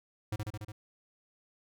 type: tone with echo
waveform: square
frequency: 105.9 Hz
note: G#2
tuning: 34 cents sharp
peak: -32 dBFS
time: 0.32-0.36 s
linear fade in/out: 5 ms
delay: 72 ms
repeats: 5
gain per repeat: -2 dB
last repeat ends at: 0.72 s
effects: none